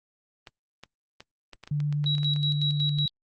clicks, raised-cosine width 0.2 ms, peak -25 dBFS, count 12, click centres 0.472 / 0.836 / 1.205 / 1.533 / 1.637 / 1.675 / 1.803 / 1.926 / 2.042 / 2.182 / 2.232 / 2.362 s
sine tone with vibrato, 146.83 Hz, D3, in tune, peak -24 dBFS, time 1.71-3.06 s, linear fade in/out 5 ms, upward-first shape sine, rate 8 Hz, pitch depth 8 cents each way
sine tone with tremolo, 3882 Hz, B7, 31 cents flat, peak -25 dBFS, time 2.06-3.08 s, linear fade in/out 2 ms, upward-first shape square, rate 5.4 Hz, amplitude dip 70%
effects Opus 24 kbps

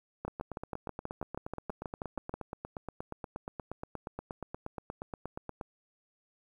two click trains, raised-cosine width 1 ms, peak -24 / -22 dBFS, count 46 / 14, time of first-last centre 0.28-5.612 / 0.25-2.34 s, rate 8.44 / 6.22 Hz, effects 10-bit

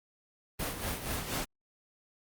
pink noise with tremolo, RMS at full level -33 dBFS, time 0.59-1.45 s, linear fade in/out 10 ms, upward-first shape sine, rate 4.2 Hz, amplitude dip 60%, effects Opus 32 kbps

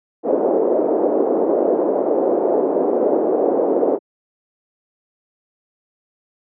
pink band-pass noise, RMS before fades -17 dBFS, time 0.23-3.99 s, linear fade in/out 50 ms, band 330 to 590 Hz, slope 24 dB/octave, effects high-pass 200 Hz 12 dB/octave

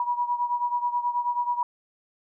sine beating tone pair, 965 / 974.3 Hz, B5 / B5, -40 / -24 cents, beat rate 9.3 Hz, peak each -25 / -29 dBFS, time 0-1.63 s, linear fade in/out 2 ms, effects none

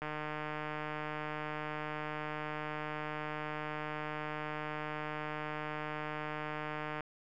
click train, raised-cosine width 0.5 ms, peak -24 dBFS, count 1063, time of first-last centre 0.02-7.007 s, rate 152 Hz, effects none

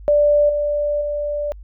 sine tone with level steps, 587.3 Hz, D5, in tune, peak -11 / -17 / -20 dBFS, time 0.08-1.52 s, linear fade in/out 0 ms, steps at 0.49 / 1.01 s, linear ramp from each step 5 ms, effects added 50 Hz sine -35 dBFS peak until 1.63 s

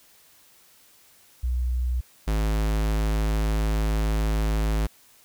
sine / square tone pair in turn, 61.74 / 53.35 Hz, B1 / G#1, 0 / +47 cents, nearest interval minor third, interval 253 cents, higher first, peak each -22 dBFS, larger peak neither, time 1.43-2.01 / 2.27-4.87 s, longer second, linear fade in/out 10 ms, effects white hiss -56 dBFS RMS until 5.24 s

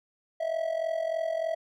triangle tone with amplitude modulation, 652 Hz, E5, 19 cents flat, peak -22 dBFS, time 0.4-1.55 s, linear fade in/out 10 ms, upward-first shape sine, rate 43.3 Hz, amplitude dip 75%, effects none

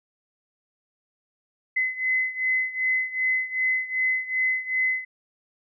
sine beating tone pair, 2034 / 2036.6 Hz, C7 / C7, -50 / -47 cents, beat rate 2.6 Hz, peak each -24 / -27 dBFS, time 1.76-5.05 s, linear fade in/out 10 ms, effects none

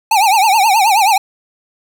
square tone with vibrato, 830.6 Hz, G#5, in tune, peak -9 dBFS, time 0.11-1.18 s, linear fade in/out 5 ms, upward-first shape triangle, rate 9.4 Hz, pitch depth 210 cents each way, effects none

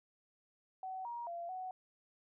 sine tone with pitch steps, 754 / 947 / 686 / 744 Hz, F#5 / A#5 / F5 / F#5, +32 / +27 / -31 / +9 cents, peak -40 dBFS, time 0.83-1.71 s, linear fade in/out 2 ms, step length 220 ms, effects none

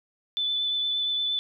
sine tone with vibrato, 3500 Hz, A7, 10 cents flat, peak -24 dBFS, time 0.37-1.39 s, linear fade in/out 0 ms, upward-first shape sine, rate 8.6 Hz, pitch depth 14 cents each way, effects none

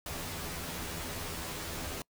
pink noise with comb filter, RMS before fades -39 dBFS, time 0.06-2.02 s, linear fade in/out 2 ms, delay 12 ms, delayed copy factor +1, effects noise-tail reverb RT60 0.1 s tail -25 dB re dry

